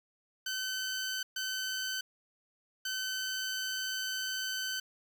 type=tone bursts at uneven times; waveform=15% pulse; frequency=1526 Hz; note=G6; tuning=47 cents flat; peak=-27 dBFS; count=3; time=0.46-1.23 / 1.36-2.01 / 2.85-4.8 s; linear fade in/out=5 ms; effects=10-bit